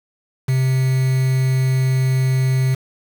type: tone with quantisation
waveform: triangle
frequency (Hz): 130.81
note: C3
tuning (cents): 0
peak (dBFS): -12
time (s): 0.48-2.75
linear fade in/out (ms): 10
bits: 5
effects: none